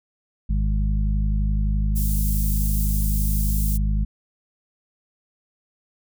harmonic tone, 51.7 Hz, G#1, 7 cents flat, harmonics 1 / 2 / 3 / 4, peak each -19 / -30 / -29 / -31 dBFS, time 0.49-4.05 s, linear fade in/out 10 ms
white high-pass noise, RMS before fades -31 dBFS, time 1.95-3.78 s, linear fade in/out 20 ms, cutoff 9400 Hz, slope 12 dB/octave
effects none

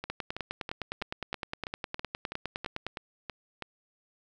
two click trains, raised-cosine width 0.3 ms, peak -20 / -17 dBFS, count 12 / 28, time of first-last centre 0.04-3.623 / 0.1-2.866 s, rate 3.07 / 9.76 Hz, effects none

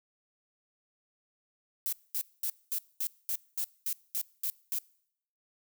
violet noise bursts, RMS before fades -32 dBFS, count 11, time 1.86-4.786 s, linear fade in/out 0 ms, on 66 ms, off 220 ms, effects noise-tail reverb RT60 0.7 s tail -24 dB re dry

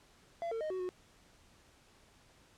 triangle tone with pitch steps, 678 / 452.4 / 619 / 372.8 / 364.5 Hz, E5 / A4 / D#5 / F#4 / F#4, +49 / +48 / -9 / +13 / -26 cents, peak -33 dBFS, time 0.42-0.89 s, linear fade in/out 0 ms, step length 94 ms, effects pink hiss -64 dBFS RMS until 2.57 s + low-pass 9000 Hz 12 dB/octave

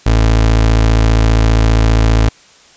30% pulse tone, 55 Hz, A1, in tune, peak -5 dBFS, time 0.06-2.29 s, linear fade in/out 5 ms, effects white hiss -44 dBFS RMS until 2.76 s + resampled to 16000 Hz

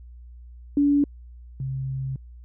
sine tone pair in turn, 286.6 / 133.13 Hz, D4 / C3, -42 / +30 cents, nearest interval octave + minor second, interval 1328 cents, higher first, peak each -16 / -26 dBFS, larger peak first, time 0.77-1.04 / 1.6-2.16 s, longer second, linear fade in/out 2 ms, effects added 60 Hz sine -41 dBFS peak until 2.44 s

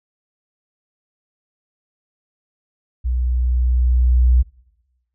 sine tone with level ramp, 61.74 Hz, B1, in tune, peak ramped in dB -17 to -9 dBFS, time 3.04-4.43 s, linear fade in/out 20 ms, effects noise-tail reverb RT60 1.0 s tail -24 dB re dry

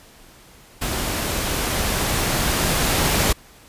pink noise with level ramp, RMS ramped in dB -25 to -18 dBFS, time 0.81-3.33 s, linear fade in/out 10 ms, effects pink hiss -48 dBFS RMS until 3.68 s + resampled to 32000 Hz

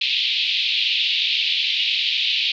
white band-pass noise, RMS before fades -21 dBFS, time 0.01-2.52 s, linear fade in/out 5 ms, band 2500 to 4000 Hz, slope 48 dB/octave, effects none

